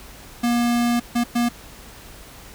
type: tone bursts at uneven times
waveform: square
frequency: 238.5 Hz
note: A#3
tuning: 40 cents sharp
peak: -18 dBFS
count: 3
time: 0.43-1 / 1.15-1.24 / 1.35-1.49 s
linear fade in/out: 10 ms
effects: added 50 Hz sine -48 dBFS peak until 2.54 s + pink hiss -43 dBFS RMS until 2.54 s